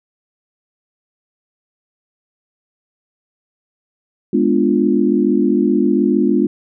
sine chord, G# diminished seventh, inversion none, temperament equal, 207.7 / 246.9 / 293.7 / 349.2 Hz, G#3 / B3 / D4 / F4, 0 / 0 / 0 / 0 cents, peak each -17 dBFS, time 4.33-6.47 s, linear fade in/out 5 ms, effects none

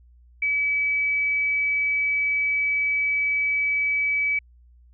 sine tone, 2289 Hz, D7, 45 cents flat, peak -20 dBFS, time 0.42-4.39 s, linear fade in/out 5 ms, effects added 60 Hz sine -50 dBFS peak until 4.93 s

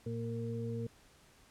harmonic tone, 115.6 Hz, A#2, 14 cents flat, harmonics 1 / 2 / 4, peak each -38 / -41 / -41 dBFS, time 0.06-0.87 s, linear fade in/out 5 ms, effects pink hiss -63 dBFS RMS until 1.5 s + low-pass 11000 Hz 12 dB/octave

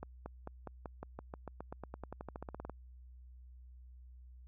accelerating click train, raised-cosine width 1 ms, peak -29 dBFS, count 24, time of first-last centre 0.03-2.697 s, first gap 230 ms, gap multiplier 0.93, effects added 62 Hz sine -52 dBFS peak until 4.47 s

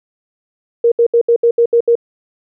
sine tone bursts, 469.2 Hz, A#4, 11 cents sharp, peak -7 dBFS, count 8, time 0.84-1.954 s, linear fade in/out 5 ms, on 78 ms, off 70 ms, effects none

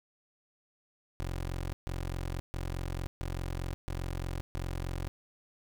20% pulse tone bursts, 44.33 Hz, F1, 27 cents sharp, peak -29 dBFS, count 6, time 1.2-5.08 s, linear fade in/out 0 ms, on 530 ms, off 140 ms, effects none

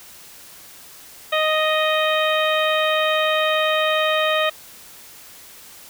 harmonic tone, 622.3 Hz, D#5, in tune, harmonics 1 / 2 / 3 / 4 / 5 / 6, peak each -20 / -23 / -25 / -26 / -27 / -28 dBFS, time 1.32-4.5 s, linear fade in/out 10 ms, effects white hiss -43 dBFS RMS until 5.89 s

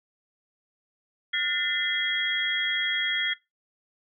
sine tone cluster, 1430 / 1792 / 2044 / 3297 Hz, F6 / A6 / C7 / G#7, +41 / +31 / -41 / -13 cents, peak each -34 / -29 / -28 / -28 dBFS, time 1.33-3.34 s, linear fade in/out 10 ms, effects noise-tail reverb RT60 0.2 s tail -21 dB re dry

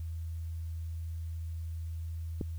click, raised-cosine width 3 ms, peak -20 dBFS, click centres 2.412 s, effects added 82 Hz sine -35 dBFS peak until 2.58 s + white hiss -64 dBFS RMS until 2.58 s

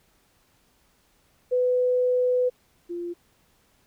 sine tone pair in turn, 499.4 / 346.8 Hz, B4 / F4, +19 / -12 cents, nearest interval tritone, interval 631 cents, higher first, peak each -19 / -29 dBFS, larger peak first, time 1.51-2.5 / 2.89-3.14 s, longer first, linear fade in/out 20 ms, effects pink hiss -64 dBFS RMS until 3.86 s

